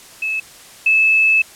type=tone pair in turn; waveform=sine; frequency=2600 / 2611 Hz; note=E7 / E7; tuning=-24 / -17 cents; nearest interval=unison; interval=7 cents; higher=second; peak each=-18 / -10 dBFS; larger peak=second; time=0.22-0.4 / 0.86-1.42 s; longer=second; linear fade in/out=5 ms; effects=white hiss -41 dBFS RMS until 1.55 s + low-pass 11000 Hz 12 dB/octave